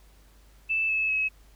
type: tone with pitch steps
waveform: sine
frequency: 2637 / 2602 / 2568 Hz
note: E7 / E7 / E7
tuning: 0 / -23 / -46 cents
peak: -23 dBFS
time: 0.69-1.29 s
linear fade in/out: 20 ms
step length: 200 ms
effects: added 50 Hz sine -53 dBFS peak until 1.55 s + pink hiss -61 dBFS RMS until 1.55 s